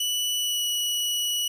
sawtooth tone with pitch glide, 2960 to 2934 Hz, F#7 to F#7, 0 to -15 cents, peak -21 dBFS, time 0-1.48 s, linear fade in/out 5 ms, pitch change -15 cents, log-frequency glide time 0.39-0.64 s, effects none

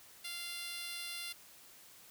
10% pulse tone with high-pass filter, 694 Hz, F5, 11 cents flat, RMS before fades -43 dBFS, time 0.24-1.33 s, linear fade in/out 10 ms, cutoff 2900 Hz, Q 0.65, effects white hiss -58 dBFS RMS until 2.1 s

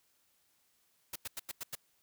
white noise bursts, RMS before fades -40 dBFS, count 6, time 1.13-1.753 s, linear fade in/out 5 ms, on 28 ms, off 91 ms, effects white hiss -73 dBFS RMS until 2.02 s

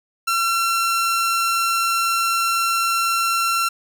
sawtooth tone, 1357 Hz, E6, 50 cents sharp, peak -14 dBFS, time 0.27-3.69 s, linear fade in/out 10 ms, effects none

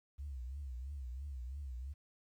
sine tone with vibrato, 66.3 Hz, C2, 23 cents sharp, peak -40 dBFS, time 0.18-1.94 s, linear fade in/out 20 ms, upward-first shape triangle, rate 3 Hz, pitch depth 190 cents each way, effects tanh soft clip ceiling -36 dBFS + 12-bit

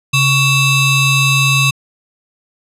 35% pulse ring-modulated tone, 1254 Hz, D#6, 13 cents sharp, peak -5 dBFS, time 0.13-1.71 s, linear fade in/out 10 ms, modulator 1390 Hz, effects low-pass 12000 Hz 12 dB/octave

